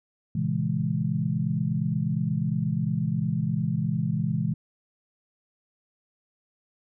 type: chord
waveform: sine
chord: A# half-diminished seventh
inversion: none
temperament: equal with one note detuned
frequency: 116.54 / 136.29 / 164.81 / 207.7 Hz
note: A#2 / C#3 / E3 / G#3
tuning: 0 / -29 / 0 / 0 cents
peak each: -31 / -29 / -27 / -30 dBFS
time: 0.35-4.54 s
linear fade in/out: 5 ms
effects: none